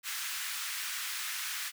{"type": "high-pass noise", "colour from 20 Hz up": "pink", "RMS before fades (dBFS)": -37, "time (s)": [0.03, 1.72], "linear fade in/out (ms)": 50, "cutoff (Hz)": 1400, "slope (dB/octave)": 24, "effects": []}